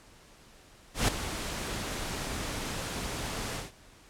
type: noise with ADSR envelope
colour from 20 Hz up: pink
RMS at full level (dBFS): -24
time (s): 0.94-3.72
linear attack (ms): 140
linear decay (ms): 10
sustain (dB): -11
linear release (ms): 160
effects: pink hiss -56 dBFS RMS until 4.09 s + low-pass 10000 Hz 12 dB/octave